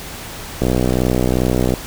click train, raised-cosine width 2 ms, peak -3 dBFS, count 71, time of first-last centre 0.62-1.738 s, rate 62.6 Hz, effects pink hiss -31 dBFS RMS until 1.86 s

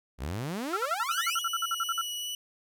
sawtooth exponential sweep, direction up, 57.1 to 3520 Hz, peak -28 dBFS, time 0.18-1.42 s, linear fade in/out 50 ms
sine tone bursts, 1358 Hz, F6, 49 cents flat, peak -26 dBFS, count 15, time 0.73-2.014 s, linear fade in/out 5 ms, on 38 ms, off 51 ms
sawtooth tone with vibrato, 2943 Hz, F#7, 10 cents flat, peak -30 dBFS, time 1.11-2.35 s, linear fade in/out 2 ms, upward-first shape triangle, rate 2.7 Hz, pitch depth 10 cents each way
effects none

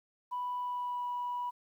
sine tone with pitch glide, 987.8 to 978.1 Hz, B5 to B5, 0 to -17 cents, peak -32 dBFS, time 0.31-1.51 s, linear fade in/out 20 ms, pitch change -17 cents, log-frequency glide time 0.57-1.06 s, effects tanh soft clip ceiling -29 dBFS + 11-bit

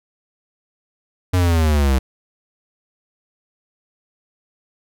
square linear sweep, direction down, 92.3 to 63.9 Hz, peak -14 dBFS, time 1.33-1.99 s, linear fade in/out 10 ms, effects none

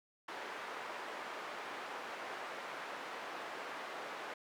white band-pass noise, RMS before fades -45 dBFS, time 0.28-4.34 s, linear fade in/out 5 ms, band 410 to 1500 Hz, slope 12 dB/octave, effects none

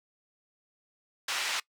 pink band-pass noise, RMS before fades -32 dBFS, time 1.28-1.6 s, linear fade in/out 5 ms, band 1400 to 6000 Hz, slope 12 dB/octave, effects noise-tail reverb RT60 0.1 s tail -22 dB re dry

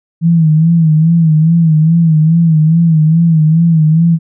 sine tone with vibrato, 161.4 Hz, E3, 36 cents flat, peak -5 dBFS, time 0.21-4.19 s, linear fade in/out 50 ms, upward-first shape sine, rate 2.4 Hz, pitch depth 82 cents each way, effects none

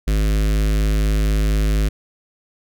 square tone with notch filter, 52.1 Hz, G#1, 6 cents sharp, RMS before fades -17 dBFS, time 0.07-1.89 s, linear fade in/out 10 ms, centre 870 Hz, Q 1, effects none

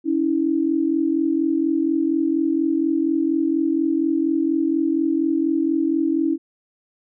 sine tone pair together, 281.5 / 325.7 Hz, C#4 / E4, +27 / -21 cents, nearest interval minor third, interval 252 cents, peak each -21 / -19 dBFS, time 0.04-6.38 s, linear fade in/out 50 ms, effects none

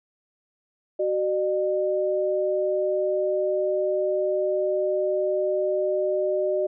sine tone pair together, 375.5 / 604.9 Hz, F#4 / D#5, +26 / -49 cents, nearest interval minor sixth, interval 825 cents, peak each -25 / -23 dBFS, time 0.99-6.67 s, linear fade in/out 10 ms, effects none

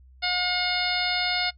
harmonic tone, 720 Hz, F#5, 47 cents flat, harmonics 1 / 2 / 3 / 4 / 5 / 6 / 7, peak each -31 / -31 / -29 / -34 / -31 / -29 / -33 dBFS, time 0.22-1.51 s, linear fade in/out 20 ms, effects noise-tail reverb RT60 0.1 s tail -20 dB re dry + added 64 Hz sine -49 dBFS peak until 1.57 s

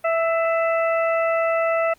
harmonic tone with a mistuned harmonic, 659.3 Hz, E5, in tune, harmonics 1 / 2 / 3 / 4, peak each -19 / -25 / -29 / -31 dBFS, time 0.04-1.94 s, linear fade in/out 10 ms, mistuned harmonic 3, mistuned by +23 cents, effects pink hiss -57 dBFS RMS until 1.98 s + Opus 32 kbps

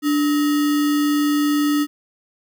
sine tone with sample-and-hold, 293.7 Hz, D4, in tune, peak -15 dBFS, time 0.02-1.87 s, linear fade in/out 50 ms, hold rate 1575 Hz, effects none

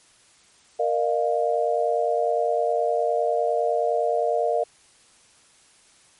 sine chord, Bb suspended fourth, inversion none, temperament equal with one note detuned, 466.2 / 608.7 / 698.5 Hz, Bb4 / Eb5 / F5, 0 / -38 / 0 cents, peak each -24 dBFS, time 0.79-4.64 s, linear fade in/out 10 ms, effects white hiss -56 dBFS RMS until 6.19 s + MP3 48 kbps

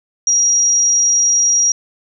sine tone, 5710 Hz, F8, 37 cents sharp, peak -10 dBFS, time 0.27-1.72 s, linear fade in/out 2 ms, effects none

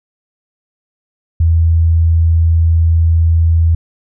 sine tone, 82.41 Hz, E2, in tune, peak -7 dBFS, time 1.4-3.75 s, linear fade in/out 5 ms, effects none

